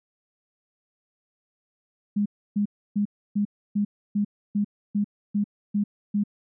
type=tone bursts; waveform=sine; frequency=205.4 Hz; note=G#3; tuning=19 cents flat; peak=-20 dBFS; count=11; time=2.16-6.238 s; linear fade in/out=10 ms; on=98 ms; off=300 ms; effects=none